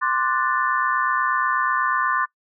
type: chord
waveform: sine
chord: D dominant seventh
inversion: third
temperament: equal with one note detuned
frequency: 1046.5 / 1174.7 / 1480 / 1765.1 Hz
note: C6 / D6 / F#6 / A6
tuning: 0 / 0 / 0 / +5 cents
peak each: -23 / -24 / -26 / -25 dBFS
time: 0.01-2.26 s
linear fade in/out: 20 ms
effects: noise-tail reverb RT60 0.1 s tail -21 dB re dry